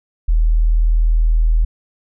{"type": "tone", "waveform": "sine", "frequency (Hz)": 40.16, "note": "E1", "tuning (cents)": -44, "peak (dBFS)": -10, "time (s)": [0.28, 1.65], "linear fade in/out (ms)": 10, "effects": []}